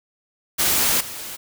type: noise with level steps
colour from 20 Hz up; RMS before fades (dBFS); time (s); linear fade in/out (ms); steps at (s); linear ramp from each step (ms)
white; -19 / -33; 0.58-1.37; 20; 1; 10
effects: none